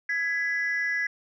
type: tone pair together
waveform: sine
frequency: 1667 / 1994.5 Hz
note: G#6 / B6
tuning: +6 / +17 cents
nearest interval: minor third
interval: 311 cents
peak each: -26 dBFS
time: 0.09-1.07 s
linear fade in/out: 5 ms
effects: tanh soft clip ceiling -20 dBFS